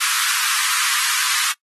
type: high-pass noise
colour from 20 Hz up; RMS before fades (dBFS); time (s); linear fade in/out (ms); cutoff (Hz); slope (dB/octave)
pink; -20; 0-1.53; 20; 1100; 48
effects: noise-tail reverb RT60 0.1 s tail -22 dB re dry + AAC 32 kbps